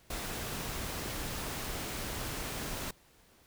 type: noise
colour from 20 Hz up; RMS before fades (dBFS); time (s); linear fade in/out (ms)
pink; -38; 0.1-2.91; 5
effects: pink hiss -63 dBFS RMS until 3.46 s